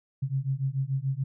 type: beating tone pair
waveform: sine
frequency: 131.6 / 138.5 Hz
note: C3 / C#3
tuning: +10 / -1 cents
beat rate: 6.9 Hz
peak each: -29 dBFS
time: 0.22-1.24 s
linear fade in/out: 10 ms
effects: none

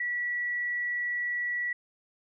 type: tone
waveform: sine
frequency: 1943 Hz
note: B6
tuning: 29 cents flat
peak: -28 dBFS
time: 0-1.73 s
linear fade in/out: 5 ms
effects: none

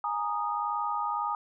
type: chord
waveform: sine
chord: Ab suspended second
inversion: none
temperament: equal with one note detuned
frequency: 830.6 / 932.3 / 1237.3 Hz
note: Ab5 / Bb5 / Eb6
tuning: 0 / 0 / -10 cents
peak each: -33 / -33 / -31 dBFS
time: 0.04-1.35 s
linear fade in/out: 2 ms
effects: none

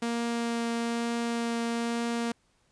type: tone with vibrato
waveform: sawtooth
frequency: 233.7 Hz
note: A#3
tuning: 5 cents sharp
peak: -24 dBFS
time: 0.02-2.32 s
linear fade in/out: 5 ms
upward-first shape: triangle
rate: 1.1 Hz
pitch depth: 8 cents each way
effects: pink hiss -69 dBFS RMS until 2.71 s + resampled to 22050 Hz

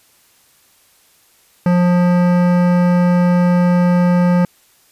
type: tone with hard clipping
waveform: sine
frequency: 177.2 Hz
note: F3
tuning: 25 cents sharp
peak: -12 dBFS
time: 1.66-4.45 s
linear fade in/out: 2 ms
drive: 16 dB
effects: white hiss -53 dBFS RMS until 4.91 s + resampled to 32000 Hz

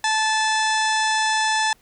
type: harmonic tone with a mistuned harmonic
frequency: 873 Hz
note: A5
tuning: 14 cents flat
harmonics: 1 / 2 / 3 / 4 / 5 / 6 / 7 / 8 / 9 / 10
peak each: -21 / -23 / -31 / -29 / -33 / -30 / -34 / -35 / -36 / -36 dBFS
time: 0.04-1.73 s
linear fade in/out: 2 ms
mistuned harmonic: 5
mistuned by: -110 cents
effects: pink hiss -58 dBFS RMS until 1.81 s

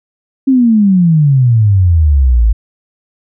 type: exponential sweep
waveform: sine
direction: down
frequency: 273.6 to 52.3 Hz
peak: -5 dBFS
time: 0.47-2.53 s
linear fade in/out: 10 ms
effects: none

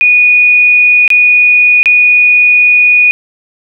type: tone with dropouts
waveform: sine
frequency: 2464 Hz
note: D#7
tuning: 17 cents flat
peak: -3 dBFS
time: 0.01-3.11 s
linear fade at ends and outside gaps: 0 ms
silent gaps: 1.078-1.103 / 1.83-1.858 s
effects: none

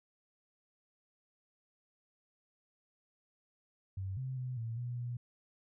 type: tone with pitch steps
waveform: sine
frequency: 95.7 / 130.6 / 126.8 / 114.3 / 121.8 / 121.1 Hz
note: G2 / C3 / B2 / A#2 / B2 / B2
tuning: -41 / -3 / +46 / -34 / -24 / -34 cents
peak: -36 dBFS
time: 3.97-5.17 s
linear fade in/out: 5 ms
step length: 200 ms
effects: none

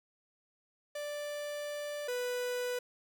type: tone pair in turn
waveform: 45% pulse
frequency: 587.3 / 493.9 Hz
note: D5 / B4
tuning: 0 / 0 cents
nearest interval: minor third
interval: 300 cents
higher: first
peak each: -37 / -33 dBFS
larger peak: second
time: 0.95-2.08 / 2.08-2.79 s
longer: first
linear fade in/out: 5 ms
effects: none

